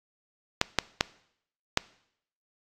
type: clicks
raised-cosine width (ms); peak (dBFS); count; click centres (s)
0.2; -3; 4; 0.614 / 0.787 / 1.009 / 1.774
effects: noise-tail reverb RT60 0.7 s tail -21 dB re dry + AAC 64 kbps